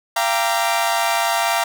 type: chord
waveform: sawtooth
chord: G minor seventh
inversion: third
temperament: equal with one note detuned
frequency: 683.3 / 784 / 932.3 / 1174.7 Hz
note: F5 / G5 / Bb5 / D6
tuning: -38 / 0 / 0 / 0 cents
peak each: -17 / -20 / -18 / -23 dBFS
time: 0.16-1.64 s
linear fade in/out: 5 ms
effects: none